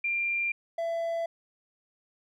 sine / triangle tone pair in turn, 2383 / 668.7 Hz, D7 / E5, +25 / +25 cents, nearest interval octave + minor seventh, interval 2200 cents, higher first, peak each -26 dBFS, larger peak neither, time 0.04-0.52 / 0.78-1.26 s, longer neither, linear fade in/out 5 ms, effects none

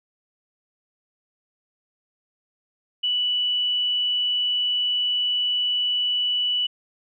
sine tone, 2960 Hz, F#7, in tune, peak -20 dBFS, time 3.03-6.67 s, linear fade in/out 10 ms, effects none

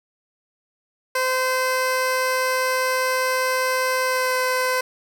15% pulse tone with pitch glide, 515 to 510.9 Hz, C5 to C5, -28 to -41 cents, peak -13 dBFS, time 1.15-4.81 s, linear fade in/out 5 ms, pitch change -13 cents, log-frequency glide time 4.01-4.36 s, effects none

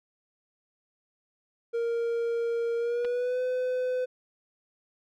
triangle tone with pitch glide, 466.2 to 505.5 Hz, A#4 to B4, 0 to +40 cents, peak -24 dBFS, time 1.73-4.06 s, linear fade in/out 20 ms, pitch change +140 cents, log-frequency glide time 2.77-3.41 s
clicks, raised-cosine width 0.3 ms, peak -26 dBFS, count 2, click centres 3.047 / 3.051 s
effects none

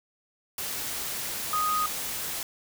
sine tone in noise, 1244.5 Hz, D#6, in tune, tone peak -24 dBFS, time 1.53-1.86 s, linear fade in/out 2 ms, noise white, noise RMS -33 dBFS, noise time 0.58-2.43 s, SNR +6 dB, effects none

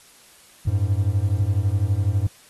triangle beating tone pair, 93.2 / 105.2 Hz, F#2 / G#2, +13 / +23 cents, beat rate 12 Hz, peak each -19 dBFS, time 0.67-2.27 s, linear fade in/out 5 ms, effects white hiss -51 dBFS RMS until 2.49 s + AAC 32 kbps

